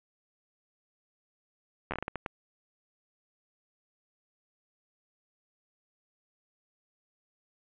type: slowing click train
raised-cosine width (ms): 0.5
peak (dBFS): -18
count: 9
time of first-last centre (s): 1.91-2.262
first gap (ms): 11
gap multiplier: 1.38
effects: resampled to 8000 Hz + 10-bit